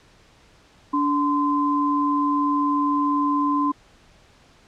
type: tone pair together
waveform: sine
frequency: 289.3 / 1031 Hz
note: D4 / C6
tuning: -26 / -26 cents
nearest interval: octave + minor seventh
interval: 2200 cents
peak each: -21 dBFS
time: 0.93-3.72 s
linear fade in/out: 10 ms
effects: pink hiss -54 dBFS RMS until 4.67 s + low-pass 6000 Hz 12 dB/octave